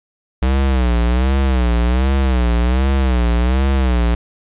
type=tone with vibrato; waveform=square; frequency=63 Hz; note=B1; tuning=35 cents sharp; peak=-13 dBFS; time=0.42-4.15 s; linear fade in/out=5 ms; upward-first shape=sine; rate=1.3 Hz; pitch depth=130 cents each way; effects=resampled to 8000 Hz + 9-bit